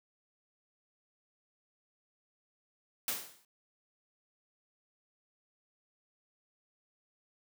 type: noise with exponential decay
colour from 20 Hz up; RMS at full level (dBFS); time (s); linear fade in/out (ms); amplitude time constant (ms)
white; -31; 3.08-3.45; 2; 79
effects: high-pass 150 Hz 12 dB/octave